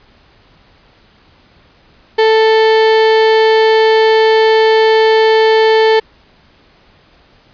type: tone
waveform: 35% pulse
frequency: 441.3 Hz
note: A4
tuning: 5 cents sharp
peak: -5 dBFS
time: 2.18-6 s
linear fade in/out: 10 ms
effects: pink hiss -48 dBFS RMS until 7.53 s + resampled to 11025 Hz